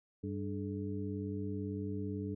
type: harmonic tone with a mistuned harmonic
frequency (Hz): 98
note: G2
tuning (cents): 0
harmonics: 1 / 2 / 3 / 4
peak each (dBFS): -40 / -41 / -41 / -44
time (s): 0.23-2.35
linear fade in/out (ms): 10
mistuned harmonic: 4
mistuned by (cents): +140
effects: none

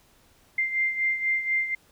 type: beating tone pair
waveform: sine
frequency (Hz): 2093 / 2097.1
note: C7 / C7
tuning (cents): 0 / +3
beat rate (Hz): 4.1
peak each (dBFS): -24 / -30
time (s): 0.58-1.75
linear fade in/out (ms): 5
effects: pink hiss -60 dBFS RMS until 1.91 s

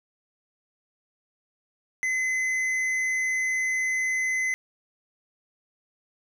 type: tone with hard clipping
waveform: sine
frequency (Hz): 2039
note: C7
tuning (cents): -45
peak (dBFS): -25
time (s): 2.03-4.54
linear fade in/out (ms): 0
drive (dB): 7
effects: none

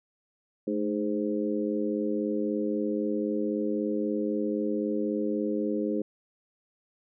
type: harmonic tone with a mistuned harmonic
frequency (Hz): 103.83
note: G#2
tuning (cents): 0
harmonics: 2 / 3 / 4 / 5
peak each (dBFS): -31 / -30 / -32 / -34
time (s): 0.67-6.02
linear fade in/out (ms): 5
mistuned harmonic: 2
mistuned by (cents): +57
effects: none

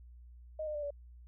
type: tone with pitch steps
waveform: sine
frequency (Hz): 622.3 / 606 / 590.1 / 574.6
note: D#5 / D#5 / D5 / D5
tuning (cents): 0 / -46 / +8 / -38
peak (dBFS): -35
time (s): 0.59-0.906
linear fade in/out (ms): 5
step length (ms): 79
effects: added 60 Hz sine -51 dBFS peak until 1.27 s

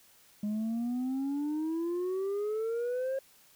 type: exponential sweep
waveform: sine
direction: up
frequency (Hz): 205.9 to 542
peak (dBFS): -27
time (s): 0.43-3.19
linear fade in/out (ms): 5
effects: tanh soft clip ceiling -29 dBFS + white hiss -61 dBFS RMS until 3.55 s

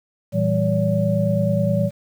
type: tone cluster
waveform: sine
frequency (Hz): 114.3 / 164.5 / 194 / 571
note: A#2 / E3 / G3 / D5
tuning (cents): -34 / -3 / -18 / -49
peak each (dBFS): -22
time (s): 0.32-1.91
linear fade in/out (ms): 50
effects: 8-bit

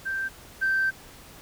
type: tone pair in turn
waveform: sine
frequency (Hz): 1568 / 1559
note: G6 / G6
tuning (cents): 0 / -10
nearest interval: unison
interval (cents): 10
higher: first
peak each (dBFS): -26 / -20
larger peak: second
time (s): 0.05-0.29 / 0.61-0.91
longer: second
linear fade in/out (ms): 20
effects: tanh soft clip ceiling -17 dBFS + pink hiss -48 dBFS RMS until 1.41 s

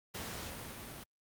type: noise with level ramp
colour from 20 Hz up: pink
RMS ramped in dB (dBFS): -41 to -47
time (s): 0.14-1.04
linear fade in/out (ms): 10
effects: high-pass 60 Hz 12 dB/octave + Opus 48 kbps

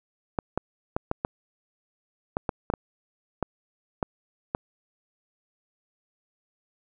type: clicks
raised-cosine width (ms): 1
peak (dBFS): -11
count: 12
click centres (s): 0.388 / 0.576 / 0.965 / 1.114 / 1.249 / 2.369 / 2.492 / 2.701 / 2.738 / 3.427 / 4.028 / 4.549
effects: none

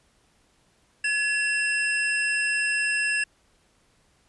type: tone pair together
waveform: square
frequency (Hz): 1700 / 2708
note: G#6 / E7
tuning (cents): +40 / +46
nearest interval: minor sixth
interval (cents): 806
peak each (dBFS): -26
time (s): 1.04-3.24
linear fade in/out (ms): 5
effects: pink hiss -64 dBFS RMS until 4.28 s + resampled to 24000 Hz

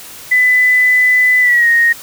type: tone with pitch glide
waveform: sine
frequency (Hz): 2000 to 1866.1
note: B6 to A#6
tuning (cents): +21 to +1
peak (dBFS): -7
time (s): 0.31-1.93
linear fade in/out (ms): 10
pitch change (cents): -120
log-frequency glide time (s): 1.41-1.68
effects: white hiss -33 dBFS RMS until 2.02 s

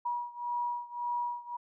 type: beating tone pair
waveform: sine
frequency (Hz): 962 / 963.8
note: B5 / B5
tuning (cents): -46 / -43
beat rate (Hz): 1.8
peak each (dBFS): -34 / -36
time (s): 0.05-1.57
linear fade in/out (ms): 10
effects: none

